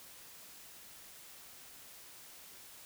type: silence
effects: white hiss -54 dBFS RMS until 2.85 s